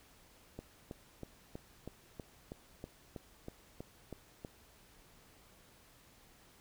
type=click train; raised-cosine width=2 ms; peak=-30 dBFS; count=13; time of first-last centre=0.59-4.449 s; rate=3.11 Hz; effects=pink hiss -63 dBFS RMS until 6.6 s